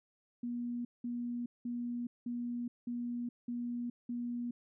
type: tone bursts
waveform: sine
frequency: 240.5 Hz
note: B3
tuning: 46 cents flat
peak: -35 dBFS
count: 7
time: 0.43-4.51 s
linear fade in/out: 5 ms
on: 420 ms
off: 190 ms
effects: none